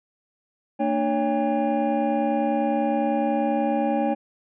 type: tone cluster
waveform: triangle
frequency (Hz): 228.4 / 298.4 / 560 / 804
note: A#3 / D4 / C#5 / G5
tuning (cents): -35 / +28 / +18 / +44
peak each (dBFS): -24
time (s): 0.79-4.15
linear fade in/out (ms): 20
effects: resampled to 8000 Hz